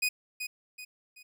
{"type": "tone with echo", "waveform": "sawtooth", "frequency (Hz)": 2489, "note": "D#7", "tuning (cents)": 0, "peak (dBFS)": -22, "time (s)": [0.02, 0.09], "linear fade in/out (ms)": 10, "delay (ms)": 380, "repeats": 3, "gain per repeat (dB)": -8, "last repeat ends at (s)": 1.23, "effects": []}